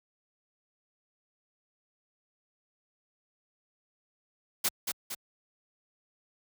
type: noise with echo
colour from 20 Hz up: white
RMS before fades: -27 dBFS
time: 4.64-4.69 s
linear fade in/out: 10 ms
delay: 230 ms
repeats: 2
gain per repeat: -5 dB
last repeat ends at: 5.15 s
effects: high-pass 60 Hz 12 dB/octave